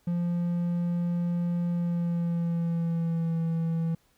triangle tone with pitch glide, 173.4 to 164.71 Hz, F3 to E3, -12 to -1 cents, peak -23 dBFS, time 0.07-3.95 s, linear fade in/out 5 ms, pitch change -89 cents, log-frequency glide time 1.7-3.39 s, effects pink hiss -67 dBFS RMS until 4.17 s

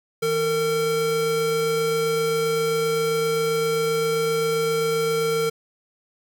square tone pair together, 160.9 / 455.1 Hz, E3 / A#4, -42 / -42 cents, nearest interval octave + tritone, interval 1800 cents, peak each -32 / -21 dBFS, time 0.22-5.5 s, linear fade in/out 10 ms, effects none

